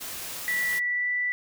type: noise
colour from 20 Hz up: white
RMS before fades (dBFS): -36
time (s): 0-0.8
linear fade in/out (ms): 20
type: tone with pitch glide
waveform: sine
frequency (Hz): 1958 to 1972.8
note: B6 to B6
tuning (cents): -15 to -2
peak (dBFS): -24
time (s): 0.48-1.32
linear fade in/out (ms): 0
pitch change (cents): +13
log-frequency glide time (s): 0.86-1.1
effects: none